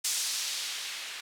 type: noise with low-pass filter sweep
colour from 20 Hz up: violet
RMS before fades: -34 dBFS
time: 0.04-1.21 s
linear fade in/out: 10 ms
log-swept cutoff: 6400 to 2400 Hz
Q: 1
effects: none